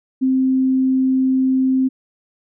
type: tone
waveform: sine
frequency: 261.6 Hz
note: C4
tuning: in tune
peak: -13 dBFS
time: 0.21-1.89 s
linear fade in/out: 20 ms
effects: none